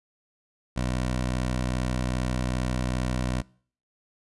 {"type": "tone", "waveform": "15% pulse", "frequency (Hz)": 62.5, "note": "B1", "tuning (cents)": 21, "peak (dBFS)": -19, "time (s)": [0.76, 3.42], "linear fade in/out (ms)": 10, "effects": ["noise-tail reverb RT60 0.5 s tail -24 dB re dry", "resampled to 24000 Hz"]}